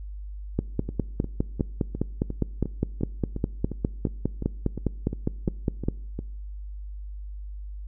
two click trains, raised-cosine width 3 ms, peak -10 / -18 dBFS, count 27 / 16, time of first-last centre 0.59-5.885 / 0.89-6.19 s, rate 4.91 / 2.83 Hz, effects noise-tail reverb RT60 0.7 s tail -23 dB re dry + added 50 Hz sine -34 dBFS peak until 7.87 s

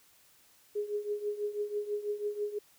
sine tone with tremolo, 415.3 Hz, G#4, in tune, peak -28 dBFS, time 0.75-2.59 s, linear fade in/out 10 ms, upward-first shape triangle, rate 6.1 Hz, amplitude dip 85%, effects white hiss -63 dBFS RMS until 2.78 s

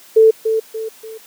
sine tone with echo, 443 Hz, A4, 12 cents sharp, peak -5 dBFS, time 0.16-0.31 s, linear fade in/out 10 ms, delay 290 ms, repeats 3, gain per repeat -8 dB, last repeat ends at 1.18 s, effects white hiss -44 dBFS RMS until 1.26 s + high-pass 200 Hz 12 dB/octave

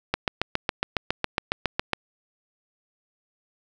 click train, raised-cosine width 0.3 ms, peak -6 dBFS, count 14, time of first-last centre 0.14-1.933 s, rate 7.25 Hz, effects none

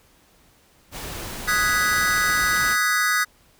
pink noise, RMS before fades -33 dBFS, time 0.91-2.77 s, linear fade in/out 50 ms
square chord, G# minor seventh, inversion second, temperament equal with one note detuned, 1249.6 / 1480 / 1661.2 / 1975.5 Hz, D#6 / F#6 / G#6 / B6, +7 / 0 / 0 / 0 cents, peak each -25 dBFS, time 1.47-3.25 s, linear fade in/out 20 ms
effects pink hiss -57 dBFS RMS until 3.59 s

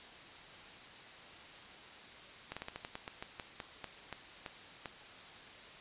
slowing click train, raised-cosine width 0.3 ms, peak -25 dBFS, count 15, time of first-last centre 2.52-4.858 s, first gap 46 ms, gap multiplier 1.18, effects white hiss -52 dBFS RMS until 5.8 s + resampled to 8000 Hz

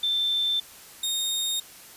sine / sawtooth tone pair in turn, 3554 / 3698 Hz, A7 / A#7, +17 / -15 cents, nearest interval minor second, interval 68 cents, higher second, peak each -22 dBFS, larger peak neither, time 0.03-0.6 / 1.03-1.6 s, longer neither, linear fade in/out 5 ms, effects white hiss -47 dBFS RMS until 1.96 s + resampled to 32000 Hz

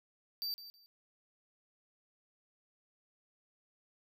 square tone with echo, 4652 Hz, D8, 17 cents flat, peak -36 dBFS, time 0.42-0.54 s, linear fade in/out 0 ms, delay 160 ms, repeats 2, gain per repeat -13 dB, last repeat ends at 0.86 s, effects none

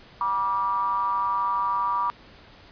triangle ring-modulated tone, 103.83 Hz, G#2, in tune, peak -17 dBFS, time 0.21-2.1 s, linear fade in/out 0 ms, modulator 1070 Hz, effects pink hiss -50 dBFS RMS until 2.71 s + resampled to 11025 Hz

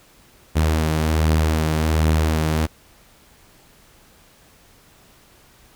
sawtooth beating tone pair, 77.4 / 78.7 Hz, D#2 / D#2, -9 / +20 cents, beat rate 1.3 Hz, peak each -21 / -13 dBFS, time 0.55-2.67 s, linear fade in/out 20 ms, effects pink hiss -52 dBFS RMS until 5.75 s

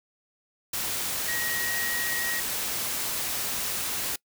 sine tone in noise, 1894 Hz, A#6, 27 cents sharp, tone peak -30 dBFS, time 1.28-2.4 s, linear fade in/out 5 ms, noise white, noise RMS -30 dBFS, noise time 0.73-4.16 s, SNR -3 dB, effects noise-tail reverb RT60 0.1 s tail -24 dB re dry

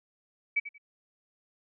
sine tone with echo, 2287 Hz, D7, 47 cents flat, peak -23 dBFS, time 0.56-0.6 s, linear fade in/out 10 ms, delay 91 ms, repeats 2, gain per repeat -13 dB, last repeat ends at 0.782 s, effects none

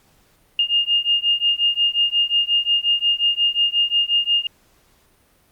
sine beating tone pair, 2826 / 2831.6 Hz, F7 / F7, +20 / +23 cents, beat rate 5.6 Hz, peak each -19 dBFS, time 0.59-4.47 s, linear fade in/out 2 ms, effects pink hiss -58 dBFS RMS until 5.51 s + Opus 48 kbps

